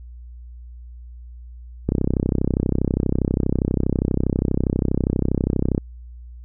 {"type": "click train", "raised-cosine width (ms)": 3, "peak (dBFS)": -6, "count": 127, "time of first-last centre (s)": [1.89, 5.779], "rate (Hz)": 32.4, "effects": ["added 60 Hz sine -36 dBFS peak until 6.44 s"]}